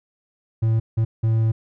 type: tone bursts at uneven times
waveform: triangle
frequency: 112 Hz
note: A2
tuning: 31 cents sharp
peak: -14 dBFS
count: 3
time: 0.62-0.8 / 0.97-1.05 / 1.23-1.52 s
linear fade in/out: 10 ms
effects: none